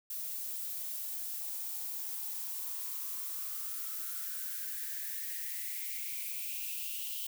violet noise with high-pass filter sweep, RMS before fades -39 dBFS, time 0.1-7.27 s, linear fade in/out 5 ms, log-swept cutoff 510 to 3000 Hz, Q 7.3, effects none

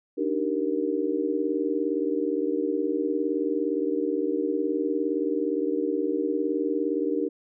sine chord, Eb major seventh, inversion third, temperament just, 291.7 / 311.1 / 388.9 / 466.7 Hz, D4 / Eb4 / G4 / Bb4, -12 / 0 / -14 / +2 cents, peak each -29 dBFS, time 0.17-7.29 s, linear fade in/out 20 ms, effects none

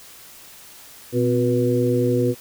harmonic tone with a mistuned harmonic, 121.5 Hz, B2, 28 cents flat, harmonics 1 / 2 / 3 / 4, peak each -22 / -22 / -22 / -22 dBFS, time 1.12-2.35 s, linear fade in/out 50 ms, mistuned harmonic 2, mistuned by +81 cents, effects white hiss -44 dBFS RMS until 2.4 s

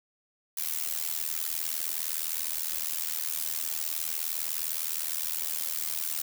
blue noise with amplitude modulation, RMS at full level -28 dBFS, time 0.57-6.22 s, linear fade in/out 5 ms, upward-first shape sine, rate 79.6 Hz, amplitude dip 95%, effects none

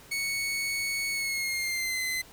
sawtooth tone with pitch glide, 2217 to 2045 Hz, C#7 to C7, 0 to -40 cents, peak -25 dBFS, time 0.11-2.22 s, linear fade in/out 10 ms, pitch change -140 cents, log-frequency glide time 1.11-2.03 s, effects pink hiss -52 dBFS RMS until 2.32 s

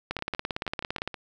two click trains, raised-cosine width 0.3 ms, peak -13 / -21 dBFS, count 18 / 7, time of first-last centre 0.11-1.076 / 0.19-1.142 s, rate 17.6 / 6.3 Hz, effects none

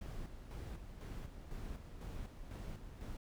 brown noise with tremolo, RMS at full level -45 dBFS, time 0.01-3.17 s, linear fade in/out 5 ms, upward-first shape square, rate 2 Hz, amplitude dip 50%, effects none

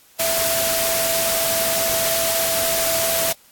sine tone in noise, 663 Hz, E5, 10 cents sharp, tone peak -22 dBFS, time 0.19-3.33 s, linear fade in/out 10 ms, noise white, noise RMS -21 dBFS, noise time 0.19-3.33 s, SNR -4 dB, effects white hiss -52 dBFS RMS until 3.51 s + AAC 64 kbps

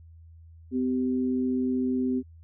sine tone pair together, 254.3 / 387.5 Hz, C4 / G4, -49 / -20 cents, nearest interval perfect fifth, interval 729 cents, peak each -24 / -32 dBFS, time 0.71-2.23 s, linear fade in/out 50 ms, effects added 82 Hz sine -47 dBFS peak until 2.43 s

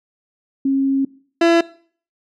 sine / 30% pulse tone pair in turn, 271.3 / 336.4 Hz, C#4 / E4, -37 / +35 cents, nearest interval major third, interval 372 cents, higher second, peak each -14 / -8 dBFS, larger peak second, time 0.65-1.05 / 1.41-1.61 s, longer first, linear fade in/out 5 ms, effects noise-tail reverb RT60 0.5 s tail -21 dB re dry + low-pass 4000 Hz 12 dB/octave

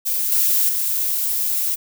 violet noise with level steps, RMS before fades -21 / -17 / -21 dBFS, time 0.05-1.76 s, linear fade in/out 20 ms, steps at 0.32 / 0.69 s, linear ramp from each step 2 ms, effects none

